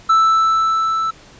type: tone with level ramp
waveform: triangle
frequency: 1320 Hz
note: E6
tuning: 2 cents sharp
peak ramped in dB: -7 to -15 dBFS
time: 0.09-1.11 s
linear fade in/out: 10 ms
effects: pink hiss -44 dBFS RMS until 1.39 s + resampled to 16000 Hz